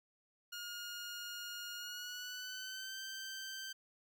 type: tone with pitch glide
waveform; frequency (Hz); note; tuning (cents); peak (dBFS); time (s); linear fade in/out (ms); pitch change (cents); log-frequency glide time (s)
15% pulse; 1427 to 1556.2; F6 to G6; +37 to -13; -37; 0.52-3.73; 10; +150; 1.76-2.98
effects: none